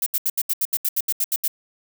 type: noise bursts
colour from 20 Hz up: violet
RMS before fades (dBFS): -21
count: 13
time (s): 0.02-1.479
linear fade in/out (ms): 5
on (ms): 43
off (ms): 75
effects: none